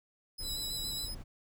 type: tone with tremolo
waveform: sawtooth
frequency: 5070 Hz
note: D#8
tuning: 32 cents sharp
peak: -36 dBFS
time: 0.38-1.15 s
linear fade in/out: 10 ms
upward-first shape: triangle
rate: 8.7 Hz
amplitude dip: 50%
type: noise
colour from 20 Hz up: brown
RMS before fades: -44 dBFS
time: 0.39-1.24 s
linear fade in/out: 20 ms
type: tone with vibrato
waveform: sawtooth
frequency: 3951 Hz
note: B7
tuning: in tune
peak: -34 dBFS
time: 0.42-1.09 s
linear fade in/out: 50 ms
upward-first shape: square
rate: 7.1 Hz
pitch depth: 19 cents each way
effects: none